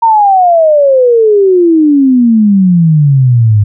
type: exponential sweep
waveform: sine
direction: down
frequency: 932.3 to 101.1 Hz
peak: -3 dBFS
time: 0.02-3.64 s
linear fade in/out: 10 ms
effects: none